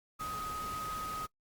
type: tone in noise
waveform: sine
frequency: 1256 Hz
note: D#6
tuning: 16 cents sharp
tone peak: -37 dBFS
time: 0.19-1.27 s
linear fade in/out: 20 ms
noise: pink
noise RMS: -45 dBFS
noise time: 0.19-1.27 s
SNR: +5 dB
effects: noise-tail reverb RT60 0.1 s tail -23 dB re dry + Opus 48 kbps